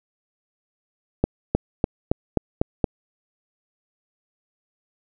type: accelerating click train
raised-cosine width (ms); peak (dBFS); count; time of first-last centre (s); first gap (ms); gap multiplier
2; -4; 7; 1.24-2.842; 310; 0.94
effects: none

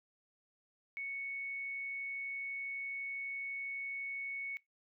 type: tone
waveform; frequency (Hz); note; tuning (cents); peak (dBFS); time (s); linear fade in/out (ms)
sine; 2217; C#7; 0; -38; 0.97-4.57; 0
effects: noise-tail reverb RT60 0.2 s tail -24 dB re dry

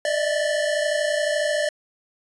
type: tone cluster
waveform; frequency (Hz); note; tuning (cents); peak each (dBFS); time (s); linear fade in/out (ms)
square; 595 / 627 / 649 / 1754; D5 / D#5 / E5 / A6; +22 / +13 / -27 / -6; -23 / -31 / -30 / -30; 0.05-1.69; 2
effects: resampled to 22050 Hz

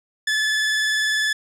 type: tone with vibrato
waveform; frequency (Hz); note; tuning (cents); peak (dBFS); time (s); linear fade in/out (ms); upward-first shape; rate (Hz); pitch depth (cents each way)
sawtooth; 1730; A6; -30; -15; 0.27-1.33; 5; triangle; 20; 27
effects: low-pass 8000 Hz 12 dB/octave

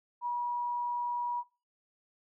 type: tone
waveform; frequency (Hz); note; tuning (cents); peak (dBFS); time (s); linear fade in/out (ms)
sine; 965; B5; -40; -30; 0.21-1.44; 50
effects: noise-tail reverb RT60 0.3 s tail -20 dB re dry

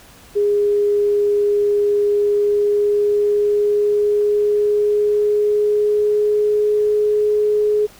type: tone with pitch glide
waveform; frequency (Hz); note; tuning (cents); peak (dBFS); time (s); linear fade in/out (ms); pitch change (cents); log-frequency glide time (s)
sine; 410.8 to 420.6; G#4 to G#4; -19 to +22; -13; 0.35-7.87; 20; +41; 2-6.98
effects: pink hiss -45 dBFS RMS until 7.99 s

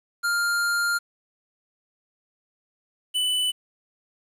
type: tone pair in turn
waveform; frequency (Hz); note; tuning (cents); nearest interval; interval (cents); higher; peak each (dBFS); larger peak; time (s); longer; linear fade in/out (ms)
square; 1400 / 2989; F6 / F#7; +4 / +17; octave + minor second; 1313; second; -22; neither; 0.23-0.99 / 3.14-3.52; first; 20
effects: resampled to 32000 Hz + 9-bit

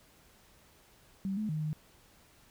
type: tone with pitch steps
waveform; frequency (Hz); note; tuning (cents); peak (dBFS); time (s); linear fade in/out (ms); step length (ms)
sine; 193.7 / 214.3 / 154.7 / 153.5; G3 / A3 / D#3 / D#3; -20 / -45 / -10 / -23; -31; 1.25-1.73; 0; 120
effects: pink hiss -62 dBFS RMS until 2.5 s

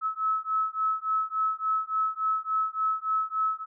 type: beating tone pair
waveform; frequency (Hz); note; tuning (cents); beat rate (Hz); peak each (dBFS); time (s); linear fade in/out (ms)
sine; 1294 / 1297.5; E6 / E6; -32 / -28; 3.5; -28; 0.01-3.66; 50
effects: none

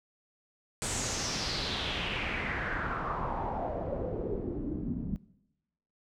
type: noise with low-pass filter sweep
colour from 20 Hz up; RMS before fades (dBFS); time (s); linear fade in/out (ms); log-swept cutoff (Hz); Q
pink; -34; 0.82-5.16; 0; 8500 to 200; 3.9
effects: noise-tail reverb RT60 0.9 s tail -20 dB re dry

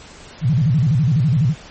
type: tone with vibrato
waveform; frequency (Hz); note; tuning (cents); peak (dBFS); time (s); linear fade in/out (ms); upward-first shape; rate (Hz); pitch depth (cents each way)
sine; 138.59; C#3; 0; -12; 0.41-1.55; 50; square; 12; 240
effects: pink hiss -40 dBFS RMS until 1.7 s + MP3 32 kbps

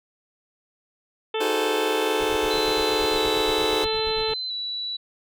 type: harmonic tone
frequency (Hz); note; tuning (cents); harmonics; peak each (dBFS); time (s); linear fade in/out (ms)
440; A4; 0; 1 / 2 / 3 / 4 / 5 / 6 / 7 / 8; -25 / -31 / -36 / -40 / -41 / -35 / -36 / -35; 1.34-4.34; 5
type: chord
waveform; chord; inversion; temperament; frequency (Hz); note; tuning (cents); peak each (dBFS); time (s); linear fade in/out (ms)
sawtooth; Ab dominant seventh; second; just; 311.5 / 373.8 / 415.3 / 519.1; Eb4 / Gb4 / Ab4 / C5; +2 / +18 / 0 / -14; -26; 1.4-3.85; 10
type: noise with tremolo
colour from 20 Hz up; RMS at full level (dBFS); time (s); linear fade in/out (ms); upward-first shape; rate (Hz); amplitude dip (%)
brown; -36; 2.19-4.34; 20; sine; 8.6; 95
type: tone with vibrato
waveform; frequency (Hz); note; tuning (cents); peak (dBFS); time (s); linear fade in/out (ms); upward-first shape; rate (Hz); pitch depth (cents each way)
sine; 3994; B7; +19; -27; 2.5-4.97; 10; square; 0.75; 24
effects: none

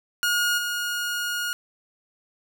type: tone with level steps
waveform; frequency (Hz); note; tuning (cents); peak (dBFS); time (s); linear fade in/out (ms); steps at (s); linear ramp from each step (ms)
sawtooth; 1434; F6; +45; -17 / -22; 0.23-1.53; 0; 0.57; 20
effects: none

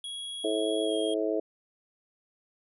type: tone with pitch glide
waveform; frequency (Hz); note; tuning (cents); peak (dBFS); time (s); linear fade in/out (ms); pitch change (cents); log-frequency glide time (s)
square; 3322 to 3252; G#7 to G#7; 0 to -37; -36; 0.04-1.14; 2; -37; 0.83-0.94
type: harmonic tone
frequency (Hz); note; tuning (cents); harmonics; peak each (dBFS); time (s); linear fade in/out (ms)
108.1; A2; -30; 3 / 4 / 5 / 6; -31 / -30 / -34 / -32; 0.44-1.4; 5
effects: resampled to 32000 Hz

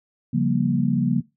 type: chord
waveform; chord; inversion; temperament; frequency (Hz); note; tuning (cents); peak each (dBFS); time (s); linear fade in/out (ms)
sine; G half-diminished seventh; second; equal with one note detuned; 138.59 / 174.61 / 196 / 235.7; Db3 / F3 / G3 / Bb3; 0 / 0 / 0 / +19; -23 / -24 / -26 / -22; 0.33-1.21; 10
effects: noise-tail reverb RT60 0.2 s tail -17 dB re dry

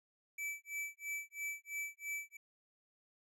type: tone with tremolo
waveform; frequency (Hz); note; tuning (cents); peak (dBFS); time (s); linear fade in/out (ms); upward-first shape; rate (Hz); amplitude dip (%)
square; 2310; D7; -29; -38; 0.38-2.37; 5; sine; 3; 100
effects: none

